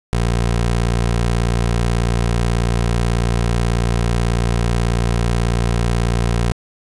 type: tone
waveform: 20% pulse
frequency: 58.27 Hz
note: A#1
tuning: in tune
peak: -10 dBFS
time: 0.13-6.52 s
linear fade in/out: 0 ms
effects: resampled to 24000 Hz + 8-bit